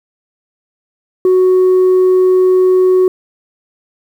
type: tone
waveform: sine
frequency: 370 Hz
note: F#4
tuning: in tune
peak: -4 dBFS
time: 1.25-3.08 s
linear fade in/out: 2 ms
effects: tanh soft clip ceiling -5 dBFS + 7-bit